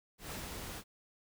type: noise with ADSR envelope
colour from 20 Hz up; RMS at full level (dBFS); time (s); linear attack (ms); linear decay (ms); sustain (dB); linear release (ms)
pink; -42; 0.18-0.84; 130; 160; -2; 63
effects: none